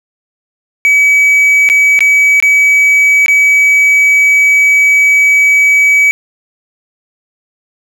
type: tone with dropouts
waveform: triangle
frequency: 2280 Hz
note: C#7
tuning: 48 cents sharp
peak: -3 dBFS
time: 0.85-6.11 s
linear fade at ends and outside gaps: 0 ms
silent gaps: 1.689-1.699 / 1.991-2.006 / 2.401-2.425 / 3.261-3.282 s
effects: none